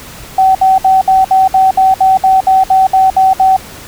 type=tone bursts; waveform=sine; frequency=762 Hz; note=G5; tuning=49 cents flat; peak=-4 dBFS; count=14; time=0.38-3.566 s; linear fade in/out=5 ms; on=170 ms; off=62 ms; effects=pink hiss -31 dBFS RMS until 3.87 s